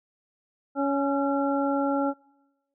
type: harmonic tone with a mistuned harmonic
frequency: 279.3 Hz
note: C#4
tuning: 13 cents sharp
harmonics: 1 / 2 / 3 / 5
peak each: -25 / -28 / -30 / -32 dBFS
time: 0.75-2.14 s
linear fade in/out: 50 ms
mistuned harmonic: 5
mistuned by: -41 cents
effects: noise-tail reverb RT60 1.0 s tail -25 dB re dry